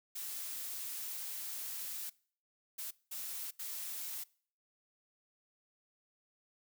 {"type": "noise bursts at uneven times", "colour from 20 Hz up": "blue", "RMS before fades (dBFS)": -42, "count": 4, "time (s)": [[0.15, 2.1], [2.78, 2.91], [3.11, 3.51], [3.59, 4.24]], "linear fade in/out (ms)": 10, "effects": ["noise-tail reverb RT60 0.5 s tail -23 dB re dry"]}